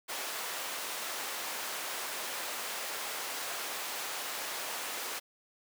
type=high-pass noise; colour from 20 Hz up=pink; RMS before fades=-38 dBFS; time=0.08-5.2 s; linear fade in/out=20 ms; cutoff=650 Hz; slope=12 dB/octave; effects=none